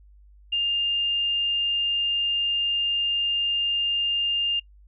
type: tone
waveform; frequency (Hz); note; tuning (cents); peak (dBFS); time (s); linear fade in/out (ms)
sine; 2808; F7; +9; -21; 0.52-4.6; 10
effects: noise-tail reverb RT60 0.1 s tail -25 dB re dry + added 50 Hz sine -49 dBFS peak until 4.87 s